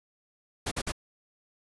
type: noise bursts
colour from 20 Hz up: pink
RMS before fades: -31 dBFS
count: 3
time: 0.66-0.921 s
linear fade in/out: 10 ms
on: 55 ms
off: 48 ms
effects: resampled to 24000 Hz